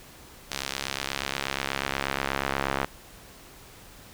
sawtooth tone with band-pass filter sweep, 68.3 Hz, C#2, 25 cents flat, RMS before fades -31 dBFS, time 0.51-2.85 s, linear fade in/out 5 ms, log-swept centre 4900 to 1300 Hz, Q 0.77, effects pink hiss -49 dBFS RMS until 4.13 s

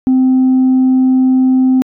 sine tone, 259 Hz, C4, 17 cents flat, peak -5 dBFS, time 0.07-1.82 s, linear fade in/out 0 ms, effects tanh soft clip ceiling -5 dBFS

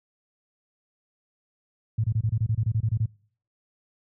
sine tone bursts, 110 Hz, A2, in tune, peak -20 dBFS, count 13, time 1.98-3.058 s, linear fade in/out 5 ms, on 58 ms, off 27 ms, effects noise-tail reverb RT60 0.5 s tail -24 dB re dry + high-pass 60 Hz 12 dB/octave

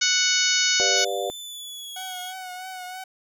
harmonic tone, 740 Hz, F#5, in tune, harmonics 2 / 3 / 4 / 5 / 6 / 7 / 8 / 9, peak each -27 / -27 / -27 / -27 / -27 / -27 / -27 / -27 dBFS, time 0.01-1.05 s, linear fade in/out 10 ms
sine chord, G dominant seventh, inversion none, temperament just, 392 / 490 / 588 / 705.6 Hz, G4 / B4 / D5 / F5, 0 / -14 / +2 / +18 cents, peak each -30 dBFS, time 0.8-1.3 s, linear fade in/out 0 ms
sawtooth tone with pitch glide, 3520 to 3303 Hz, A7 to G#7, 0 to -10 cents, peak -32 dBFS, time 0.94-2.34 s, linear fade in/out 50 ms, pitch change -110 cents, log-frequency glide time 1.39-2.03 s
sawtooth tone with vibrato, 740 Hz, F#5, in tune, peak -30 dBFS, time 1.96-3.04 s, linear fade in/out 5 ms, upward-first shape triangle, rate 3.1 Hz, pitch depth 40 cents each way
effects none

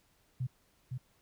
sine tone with echo, 127.1 Hz, C3, 50 cents flat, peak -31 dBFS, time 0.4-0.47 s, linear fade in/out 10 ms, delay 510 ms, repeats 1, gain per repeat -4 dB, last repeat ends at 0.98 s, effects pink hiss -70 dBFS RMS until 1.21 s

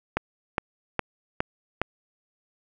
click train, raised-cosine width 0.5 ms, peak -8 dBFS, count 5, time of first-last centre 0.17-1.816 s, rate 2.43 Hz, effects none

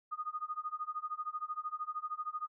sine tone with tremolo, 1235 Hz, D#6, 13 cents flat, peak -33 dBFS, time 0.11-2.48 s, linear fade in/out 20 ms, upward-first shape sine, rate 13 Hz, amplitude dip 95%, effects none

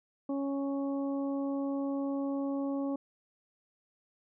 harmonic tone, 277.2 Hz, C#4, in tune, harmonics 1 / 2 / 3 / 4, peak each -31 / -38 / -46 / -48 dBFS, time 0.29-2.96 s, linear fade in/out 5 ms, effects none

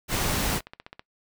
pink noise, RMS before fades -26 dBFS, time 0.08-0.61 s, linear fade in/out 50 ms
click train, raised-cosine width 0.3 ms, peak -24 dBFS, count 8, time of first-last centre 0.54-0.995 s, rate 15.4 Hz
effects noise-tail reverb RT60 0.1 s tail -21 dB re dry

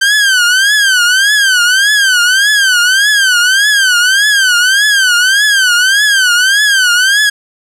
sawtooth tone with vibrato, 1556 Hz, G6, 13 cents flat, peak -3 dBFS, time 0.01-7.3 s, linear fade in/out 10 ms, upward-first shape triangle, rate 1.7 Hz, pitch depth 180 cents each way, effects low-pass 10000 Hz 12 dB/octave + 7-bit

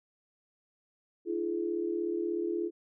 sine tone cluster, 305.2 / 341.8 / 421.9 Hz, D#4 / F4 / G#4, -33 / -37 / +27 cents, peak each -40 / -31 / -35 dBFS, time 1.25-2.71 s, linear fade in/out 50 ms, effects none

